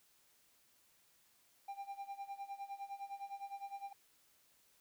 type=tone with tremolo; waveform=triangle; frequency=795 Hz; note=G5; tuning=24 cents sharp; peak=-39 dBFS; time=1.68-3.93 s; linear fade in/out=5 ms; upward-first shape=sine; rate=9.8 Hz; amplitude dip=85%; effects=white hiss -71 dBFS RMS until 4.8 s